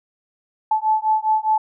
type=beating tone pair; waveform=sine; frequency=866 / 870.9 Hz; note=A5 / A5; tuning=-28 / -18 cents; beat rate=4.9 Hz; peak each=-19 / -19 dBFS; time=0.71-1.58 s; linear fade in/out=5 ms; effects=none